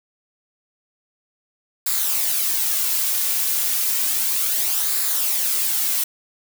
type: noise with flanger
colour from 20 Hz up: blue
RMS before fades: -21 dBFS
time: 1.86-6.04 s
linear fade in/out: 5 ms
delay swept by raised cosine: 0.33 to 3.23 ms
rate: 0.32 Hz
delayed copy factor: -0.5
effects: none